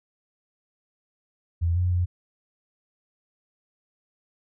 sine tone with pitch steps, 84.8 / 89.7 / 88.8 Hz, E2 / F2 / F2, +50 / +47 / +29 cents, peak -20 dBFS, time 1.61-2.06 s, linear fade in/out 20 ms, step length 150 ms, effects none

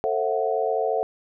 sine chord, F# half-diminished seventh, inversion first, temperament just, 444 / 532.8 / 666 / 740 Hz, A4 / C5 / E5 / F#5, +16 / +31 / +18 / 0 cents, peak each -25 / -28 / -27 / -27 dBFS, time 0.04-1.03 s, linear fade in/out 0 ms, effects none

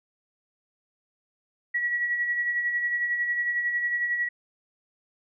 sine tone with tremolo, 1927 Hz, B6, 43 cents flat, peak -22 dBFS, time 1.74-4.29 s, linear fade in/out 10 ms, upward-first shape sine, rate 11 Hz, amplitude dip 45%, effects none

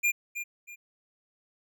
square tone with echo, 2406 Hz, D7, 41 cents sharp, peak -23 dBFS, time 0.03-0.12 s, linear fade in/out 20 ms, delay 320 ms, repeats 2, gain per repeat -10 dB, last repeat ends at 0.76 s, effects none

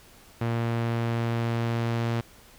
sawtooth tone with low-pass filter sweep, 116.54 Hz, A#2, in tune, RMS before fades -27 dBFS, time 0.41-2.21 s, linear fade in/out 5 ms, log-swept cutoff 2700 to 4300 Hz, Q 0.7, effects pink hiss -53 dBFS RMS until 2.58 s

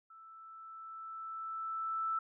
sine tone with level ramp, 1321 Hz, E6, 3 cents sharp, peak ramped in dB -53 to -31 dBFS, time 0.1-2.19 s, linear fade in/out 5 ms, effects none

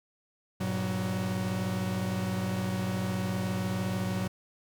45% pulse tone cluster, 100.2 / 119.8 / 186.3 Hz, G2 / A#2 / F#3, +38 / +48 / +12 cents, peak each -35 / -36 / -31 dBFS, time 0.6-4.28 s, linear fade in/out 10 ms, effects none

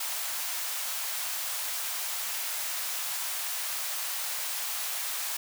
white high-pass noise, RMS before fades -33 dBFS, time 0-5.37 s, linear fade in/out 5 ms, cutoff 640 Hz, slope 24 dB/octave, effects none

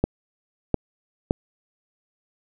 clicks, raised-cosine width 2 ms, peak -5 dBFS, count 3, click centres 0.04 / 0.743 / 1.309 s, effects none

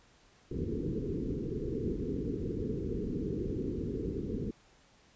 white low-pass noise, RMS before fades -35 dBFS, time 0.51-4.51 s, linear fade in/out 5 ms, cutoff 460 Hz, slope 96 dB/octave, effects pink hiss -63 dBFS RMS until 5.15 s + resampled to 16000 Hz

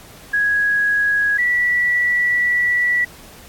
sine tone pair in turn, 1661.2 / 1951.4 Hz, G#6 / B6, 0 / -21 cents, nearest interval minor third, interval 279 cents, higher second, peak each -14 dBFS, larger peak neither, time 0.33-1.38 / 1.38-3.05 s, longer second, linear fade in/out 10 ms, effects pink hiss -42 dBFS RMS until 3.48 s + AAC 64 kbps

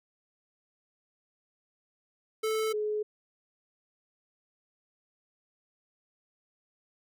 square / sine tone pair in turn, 437.7 / 423.8 Hz, A4 / G#4, -9 / +35 cents, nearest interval minor second, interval 56 cents, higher first, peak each -28 dBFS, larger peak neither, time 2.43-2.73 / 2.73-3.03 s, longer neither, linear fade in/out 10 ms, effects none

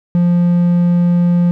triangle tone, 174.61 Hz, F3, in tune, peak -7 dBFS, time 0.15-1.51 s, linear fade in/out 0 ms, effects none

